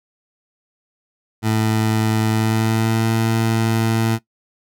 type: tone with pitch glide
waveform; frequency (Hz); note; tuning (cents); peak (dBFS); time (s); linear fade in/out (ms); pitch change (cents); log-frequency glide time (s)
20% pulse; 110 to 112.64; A2 to A2; 0 to +41; -11; 1.42-4.19; 50; +41; 2.29-3.07
effects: noise-tail reverb RT60 0.1 s tail -17 dB re dry